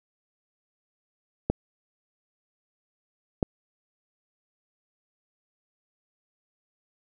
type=clicks; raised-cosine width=2 ms; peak=-9 / -9 dBFS; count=2; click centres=1.5 / 3.428 s; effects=none